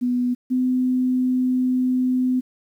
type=tone pair in turn; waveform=sine; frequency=246.9 / 254.1 Hz; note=B3 / B3; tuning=0 / +49 cents; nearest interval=unison; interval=49 cents; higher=second; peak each=-18 / -17 dBFS; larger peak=second; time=0.01-0.35 / 0.5-2.41 s; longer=second; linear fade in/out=20 ms; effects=9-bit

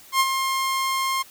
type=tone with ADSR envelope; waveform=sawtooth; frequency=1064 Hz; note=C6; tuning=29 cents sharp; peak=-11 dBFS; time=0.12-1.23 s; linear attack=80 ms; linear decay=45 ms; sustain=-7 dB; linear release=16 ms; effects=white hiss -48 dBFS RMS until 1.3 s

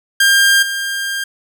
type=tone with level steps; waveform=sawtooth; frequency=1601 Hz; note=G6; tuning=36 cents sharp; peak=-5 / -15 dBFS; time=0.2-1.24 s; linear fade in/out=5 ms; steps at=0.62 s; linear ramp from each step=10 ms; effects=none

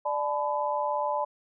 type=tone cluster; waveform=sine; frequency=591 / 864 / 1001 Hz; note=D5 / A5 / B5; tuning=+11 / -32 / +23 cents; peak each=-30 dBFS; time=0.05-1.25 s; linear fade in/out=10 ms; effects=none

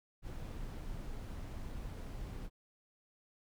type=noise; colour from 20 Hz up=brown; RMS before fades=-43 dBFS; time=0.22-2.5 s; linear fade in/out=50 ms; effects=none

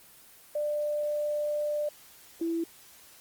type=tone pair in turn; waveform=sine; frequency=594 / 332.6 Hz; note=D5 / E4; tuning=+20 / +16 cents; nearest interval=minor seventh; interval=1004 cents; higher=first; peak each=-27 dBFS; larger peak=neither; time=0.55-1.89 / 2.41-2.64 s; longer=first; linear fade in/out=5 ms; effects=white hiss -54 dBFS RMS until 3.2 s + Opus 24 kbps

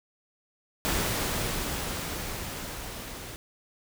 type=noise with level ramp; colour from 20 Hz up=pink; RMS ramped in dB=-27 to -41 dBFS; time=0.85-3.36 s; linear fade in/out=0 ms; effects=none

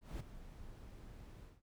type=noise with ADSR envelope; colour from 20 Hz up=brown; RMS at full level=-41 dBFS; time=0.01-1.62 s; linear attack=190 ms; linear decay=11 ms; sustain=-12 dB; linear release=190 ms; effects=none

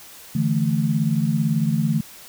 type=chord; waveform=sine; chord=D suspended second; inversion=none; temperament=equal; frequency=146.83 / 164.81 / 220 Hz; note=D3 / E3 / A3; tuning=0 / 0 / 0 cents; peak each=-22 dBFS; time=0.35-2.01 s; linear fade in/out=5 ms; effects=white hiss -43 dBFS RMS until 2.28 s

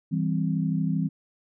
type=chord; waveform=sine; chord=C major; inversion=first; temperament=just; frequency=163.52 / 196.22 / 261.6 Hz; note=E3 / G3 / C4; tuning=-14 / +2 / 0 cents; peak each=-25 / -28 / -30 dBFS; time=0.11-1.09 s; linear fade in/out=20 ms; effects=none

